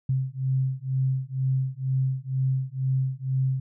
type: beating tone pair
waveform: sine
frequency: 130.9 / 133 Hz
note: C3 / C3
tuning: +1 / +29 cents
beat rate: 2.1 Hz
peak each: -26 / -26 dBFS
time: 0.09-3.6 s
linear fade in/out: 5 ms
effects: none